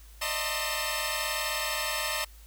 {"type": "tone cluster", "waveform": "10% pulse", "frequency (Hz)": [599, 639, 908, 1052, 2624], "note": ["D5", "D#5", "A#5", "C6", "E7"], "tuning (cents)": [34, 46, -46, 9, -9], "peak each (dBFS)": -27, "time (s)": [0.21, 2.25], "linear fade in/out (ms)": 10, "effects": ["added 53 Hz sine -48 dBFS peak until 2.46 s", "white hiss -57 dBFS RMS until 2.46 s"]}